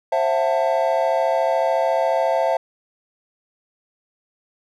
triangle chord, F# half-diminished seventh, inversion second, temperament just, 532.8 / 666 / 740 / 888 Hz, C5 / E5 / F#5 / A5, +31 / +18 / 0 / +16 cents, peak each -20 / -18 / -24 / -22 dBFS, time 0.12-2.57 s, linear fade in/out 5 ms, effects none

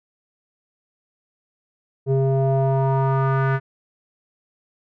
square tone with low-pass filter sweep, 134.6 Hz, C3, 49 cents sharp, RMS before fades -19 dBFS, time 2.06-3.6 s, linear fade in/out 50 ms, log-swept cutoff 460 to 1600 Hz, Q 3.2, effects none

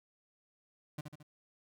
35% pulse tone with echo, 149.5 Hz, D3, 31 cents sharp, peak -36 dBFS, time 0.98-1.01 s, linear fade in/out 5 ms, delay 73 ms, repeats 3, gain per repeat -5 dB, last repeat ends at 1.229 s, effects none

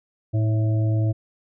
harmonic tone with a mistuned harmonic, 110.2 Hz, A2, 3 cents sharp, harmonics 1 / 3 / 5 / 6, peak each -18 / -30 / -37 / -36 dBFS, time 0.33-1.13 s, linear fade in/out 20 ms, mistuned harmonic 3, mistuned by -50 cents, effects none

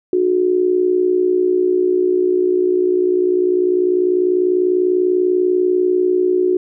sine tone with amplitude modulation, 364.6 Hz, F#4, 25 cents flat, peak -9 dBFS, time 0.13-6.57 s, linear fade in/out 2 ms, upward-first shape sine, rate 60.2 Hz, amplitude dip 70%, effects none

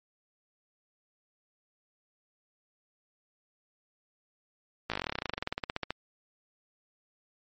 slowing click train, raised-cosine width 0.3 ms, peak -15 dBFS, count 27, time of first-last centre 4.9-5.906 s, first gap 17 ms, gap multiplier 1.06, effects MP3 32 kbps

